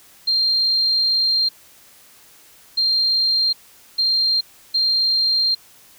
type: tone bursts at uneven times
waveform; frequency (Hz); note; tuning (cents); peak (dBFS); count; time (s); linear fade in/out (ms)
sine; 4186; C8; 0; -15; 4; 0.27-1.49 / 2.77-3.53 / 3.98-4.41 / 4.74-5.55; 10
effects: white hiss -49 dBFS RMS until 5.98 s